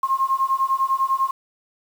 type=beating tone pair; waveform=sine; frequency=1065 / 1075 Hz; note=C6 / C6; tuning=+30 / +47 cents; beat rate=10 Hz; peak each=-21 dBFS; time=0.03-1.31 s; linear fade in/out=5 ms; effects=7-bit

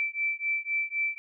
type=beating tone pair; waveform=sine; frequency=2327 / 2330.9 Hz; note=D7 / D7; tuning=-17 / -14 cents; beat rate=3.9 Hz; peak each=-30 dBFS; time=0-1.18 s; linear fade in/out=0 ms; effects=none

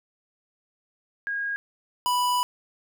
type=tone pair in turn; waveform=sine / square; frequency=1634 / 987.1 Hz; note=G#6 / B5; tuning=-29 / -1 cents; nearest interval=major sixth; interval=872 cents; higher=first; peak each=-26 / -22 dBFS; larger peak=second; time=1.27-1.56 / 2.06-2.43 s; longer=second; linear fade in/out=0 ms; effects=none

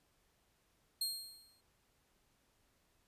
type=tone with exponential decay; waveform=sawtooth; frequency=4224 Hz; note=C8; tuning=16 cents sharp; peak=-30 dBFS; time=1.01-1.61 s; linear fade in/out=5 ms; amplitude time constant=130 ms; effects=pink hiss -75 dBFS RMS until 3.07 s + resampled to 32000 Hz

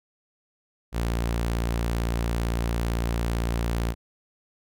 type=tone; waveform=sawtooth; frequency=57.8 Hz; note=A#1; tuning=14 cents flat; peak=-20 dBFS; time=0.92-3.95 s; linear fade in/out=50 ms; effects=none

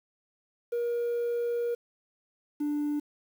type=tone pair in turn; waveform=triangle; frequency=474.8 / 294.5 Hz; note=A#4 / D4; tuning=+32 / +5 cents; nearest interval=minor sixth; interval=827 cents; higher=first; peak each=-24 / -24 dBFS; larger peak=neither; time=0.72-1.75 / 2.6-3 s; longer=first; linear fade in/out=10 ms; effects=tanh soft clip ceiling -22 dBFS + 9-bit

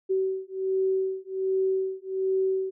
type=beating tone pair; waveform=sine; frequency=380 / 381.3 Hz; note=F#4 / G4; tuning=+46 / -48 cents; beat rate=1.3 Hz; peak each=-27 dBFS; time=0.09-2.71 s; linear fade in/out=20 ms; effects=none

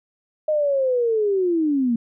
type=linear sweep; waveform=sine; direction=down; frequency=622.3 to 225.4 Hz; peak=-17 dBFS; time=0.48-1.96 s; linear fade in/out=5 ms; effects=none

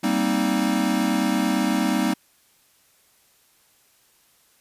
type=chord; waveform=square; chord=C minor seventh; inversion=second; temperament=equal; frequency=196 / 233.1 / 261.6 / 311.1 Hz; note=G3 / Bb3 / C4 / Eb4; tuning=0 / 0 / 0 / 0 cents; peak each=-26 dBFS; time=0.03-2.14 s; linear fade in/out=10 ms; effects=white hiss -60 dBFS RMS until 4.6 s + resampled to 32000 Hz

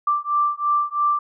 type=beating tone pair; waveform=sine; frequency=1174.7 / 1177.7 Hz; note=D6 / D6; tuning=0 / +4 cents; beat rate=3 Hz; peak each=-21 dBFS; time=0.07-1.19 s; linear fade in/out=5 ms; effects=none

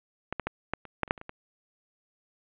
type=clicks; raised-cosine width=0.5 ms; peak=-16 / -15 / -14 / -13 / -29 / -10 / -29 / -8 / -28 / -26 / -23 dBFS; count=11; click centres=0.326 / 0.397 / 0.47 / 0.736 / 0.853 / 1.033 / 1.078 / 1.109 / 1.178 / 1.214 / 1.294 s; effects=resampled to 8000 Hz + 8-bit

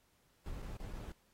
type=noise with dropouts; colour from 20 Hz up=brown; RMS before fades=-44 dBFS; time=0.46-1.12 s; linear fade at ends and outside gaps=1 ms; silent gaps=0.619-0.626 / 0.769-0.8 / 0.929-0.934 s; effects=pink hiss -73 dBFS RMS until 1.33 s + AAC 48 kbps

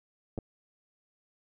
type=clicks; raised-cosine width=2 ms; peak=-23 dBFS; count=2; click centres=0.378 / 0.387 s; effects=none

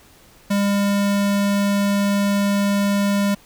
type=tone; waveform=square; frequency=201.2 Hz; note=G3; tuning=45 cents sharp; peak=-17 dBFS; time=0.5-3.35 s; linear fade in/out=10 ms; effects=pink hiss -50 dBFS RMS until 3.45 s

